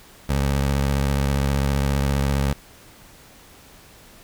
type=tone with vibrato; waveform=20% pulse; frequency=69.3 Hz; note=C#2; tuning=in tune; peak=-14 dBFS; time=0.29-2.53 s; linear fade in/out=5 ms; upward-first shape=triangle; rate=15 Hz; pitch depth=67 cents each way; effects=pink hiss -48 dBFS RMS until 4.23 s